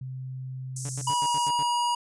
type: tone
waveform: sine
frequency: 130 Hz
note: C3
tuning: 11 cents flat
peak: -33 dBFS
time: 0.01-1.11 s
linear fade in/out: 5 ms
type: band-pass noise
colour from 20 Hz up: pink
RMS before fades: -38 dBFS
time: 0.76-1.49 s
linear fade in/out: 5 ms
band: 5900 to 10000 Hz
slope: 48 dB/octave
type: tone bursts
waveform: sawtooth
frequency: 144.3 Hz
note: D3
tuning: 30 cents flat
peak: -33 dBFS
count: 7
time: 0.85-1.627 s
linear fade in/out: 0 ms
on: 39 ms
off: 84 ms
type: tone with pitch glide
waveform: square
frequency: 971 to 959.3 Hz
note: B5 to A#5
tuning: -30 to +49 cents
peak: -24 dBFS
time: 1.07-1.95 s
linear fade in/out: 5 ms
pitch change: -21 cents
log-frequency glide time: 1.17-1.24 s
effects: resampled to 24000 Hz